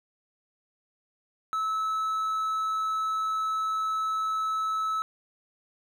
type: tone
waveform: triangle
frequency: 1301 Hz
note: E6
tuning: 23 cents flat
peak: -24 dBFS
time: 1.53-5.02 s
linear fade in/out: 0 ms
effects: none